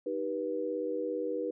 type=chord; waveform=sine; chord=Eb augmented; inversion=none; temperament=just; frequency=311.1 / 388.9 / 486.1 Hz; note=Eb4 / G4 / B4; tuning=0 / -14 / -28 cents; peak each=-37 / -37 / -33 dBFS; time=0.06-1.51 s; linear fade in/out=5 ms; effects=none